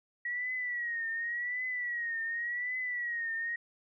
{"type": "tone with vibrato", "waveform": "sine", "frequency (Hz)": 1915, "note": "A#6", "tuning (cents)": 46, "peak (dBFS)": -32, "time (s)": [0.25, 3.56], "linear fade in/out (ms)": 5, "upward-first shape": "triangle", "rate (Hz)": 0.89, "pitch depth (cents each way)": 100, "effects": []}